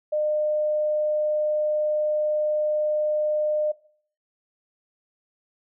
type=tone; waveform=sine; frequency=606 Hz; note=D#5; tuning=46 cents flat; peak=-21 dBFS; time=0.12-3.72 s; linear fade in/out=10 ms; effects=noise-tail reverb RT60 0.5 s tail -18 dB re dry